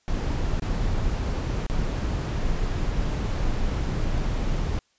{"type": "noise with dropouts", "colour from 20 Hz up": "brown", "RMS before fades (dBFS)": -25, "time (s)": [0.08, 4.79], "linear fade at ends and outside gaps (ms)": 0, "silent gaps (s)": [[0.598, 0.621], [1.665, 1.699]], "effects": ["white hiss -67 dBFS RMS until 4.98 s", "resampled to 16000 Hz"]}